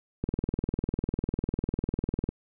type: click train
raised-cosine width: 3 ms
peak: -15 dBFS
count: 42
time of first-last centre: 0.24-2.29 s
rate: 20 Hz
effects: none